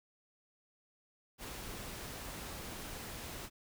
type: noise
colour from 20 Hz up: pink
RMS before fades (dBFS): -45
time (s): 1.38-3.5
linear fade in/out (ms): 50
effects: none